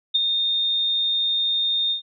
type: tone with ADSR envelope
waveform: sine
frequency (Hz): 3656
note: A#7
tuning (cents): -34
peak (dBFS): -14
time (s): 0.14-2.02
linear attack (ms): 14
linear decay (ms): 22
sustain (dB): -5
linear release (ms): 110
effects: none